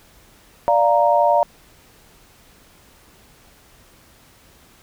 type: chord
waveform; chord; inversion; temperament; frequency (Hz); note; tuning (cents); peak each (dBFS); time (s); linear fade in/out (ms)
sine; Bb major; first; equal; 587.3 / 698.5 / 932.3; D5 / F5 / Bb5; 0 / 0 / 0; -17; 0.68-1.43; 0
effects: pink hiss -51 dBFS RMS until 4.82 s